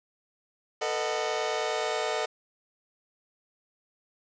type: chord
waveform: sawtooth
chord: B dominant seventh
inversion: third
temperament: just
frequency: 444.5 / 493.9 / 617.4 / 740.8 Hz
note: A4 / B4 / D#5 / F#5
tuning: +18 / 0 / -14 / +2 cents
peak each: -28 / -32 / -28 / -30 dBFS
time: 0.81-2.26 s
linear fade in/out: 10 ms
effects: resampled to 16000 Hz + 8-bit